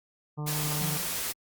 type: harmonic tone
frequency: 149.8 Hz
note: D3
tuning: 35 cents sharp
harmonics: 1 / 2 / 3 / 4 / 5 / 6 / 7 / 8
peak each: -31 / -43 / -44 / -52 / -47 / -47 / -49 / -49 dBFS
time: 0.37-0.98 s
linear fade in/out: 20 ms
type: noise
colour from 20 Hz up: white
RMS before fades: -32 dBFS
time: 0.46-1.33 s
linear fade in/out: 20 ms
type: tone with exponential decay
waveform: sine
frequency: 174.61 Hz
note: F3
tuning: in tune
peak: -29 dBFS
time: 0.81-1.32 s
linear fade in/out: 5 ms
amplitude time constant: 110 ms
effects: Opus 48 kbps